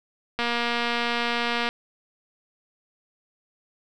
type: click train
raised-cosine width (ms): 0.3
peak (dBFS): -10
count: 309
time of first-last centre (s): 0.39-1.69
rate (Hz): 237
effects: none